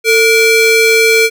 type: ring-modulated tone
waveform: square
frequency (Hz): 942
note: A#5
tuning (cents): +18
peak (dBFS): -4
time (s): 0.04-1.3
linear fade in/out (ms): 50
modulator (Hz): 1390
effects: none